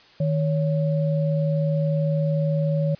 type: tone pair together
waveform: sine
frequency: 155.56 / 560.5 Hz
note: D#3 / C#5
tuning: 0 / +19 cents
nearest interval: octave + minor seventh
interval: 2219 cents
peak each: -20 / -26 dBFS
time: 0.2-2.95 s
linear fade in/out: 5 ms
effects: white hiss -52 dBFS RMS until 2.99 s + resampled to 11025 Hz